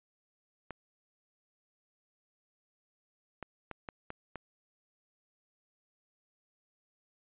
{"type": "clicks", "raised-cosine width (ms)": 0.5, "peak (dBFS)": -25, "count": 6, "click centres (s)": [0.707, 3.427, 3.713, 3.888, 4.104, 4.357], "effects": ["resampled to 8000 Hz"]}